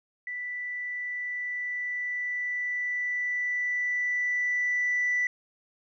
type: tone with level ramp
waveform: sine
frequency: 1975 Hz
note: B6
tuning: in tune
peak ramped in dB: -32 to -22 dBFS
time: 0.27-5.27 s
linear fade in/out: 2 ms
effects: tanh soft clip ceiling -20 dBFS